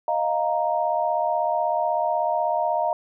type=chord; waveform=sine; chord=Eb suspended second; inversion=none; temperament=equal; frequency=622.3 / 698.5 / 932.3 Hz; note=Eb5 / F5 / Bb5; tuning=0 / 0 / 0 cents; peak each=-25 / -24 / -25 dBFS; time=0.08-2.93 s; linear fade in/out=2 ms; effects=none